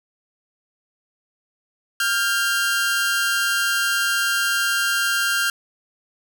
sawtooth tone pair together, 1396.2 / 1594 Hz, F6 / G6, -1 / +28 cents, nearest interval major second, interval 229 cents, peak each -18 dBFS, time 2-5.5 s, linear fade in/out 2 ms, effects none

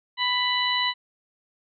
harmonic tone, 992 Hz, B5, 7 cents sharp, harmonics 1 / 2 / 3 / 4, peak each -27 / -27 / -27 / -27 dBFS, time 0.17-0.94 s, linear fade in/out 50 ms, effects none

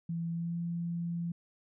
sine tone with pitch glide, 167.5 to 170.43 Hz, E3 to F3, +28 to -42 cents, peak -32 dBFS, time 0.09-1.32 s, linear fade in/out 5 ms, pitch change +30 cents, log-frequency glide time 0.31-0.57 s, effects none

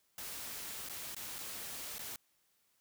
white noise with dropouts, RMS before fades -44 dBFS, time 0.18-2.16 s, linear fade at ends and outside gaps 1 ms, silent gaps 0.888-0.896 / 1.147-1.165 / 1.384-1.388 / 1.983-1.992 s, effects white hiss -75 dBFS RMS until 2.8 s

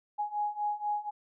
sine beating tone pair, 830.6 / 834.7 Hz, G#5 / G#5, 0 / +9 cents, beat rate 4.1 Hz, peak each -34 / -32 dBFS, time 0.18-1.11 s, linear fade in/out 20 ms, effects none

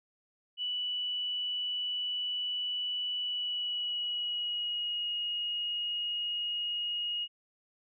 sine tone with pitch glide, 2960 to 2877 Hz, F#7 to F#7, 0 to -49 cents, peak -31 dBFS, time 0.57-7.28 s, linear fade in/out 50 ms, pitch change -49 cents, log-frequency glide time 3.18-5.09 s, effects none

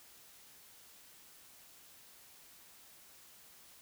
silence, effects white hiss -59 dBFS RMS until 3.81 s

